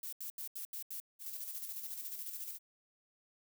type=noise bursts; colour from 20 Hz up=violet; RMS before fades=-43 dBFS; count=6; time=0.03-1.001 s; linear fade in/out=2 ms; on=96 ms; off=79 ms
type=noise with tremolo; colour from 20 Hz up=violet; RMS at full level=-42 dBFS; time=1.19-2.59 s; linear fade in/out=50 ms; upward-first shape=square; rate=14 Hz; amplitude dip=45%
effects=none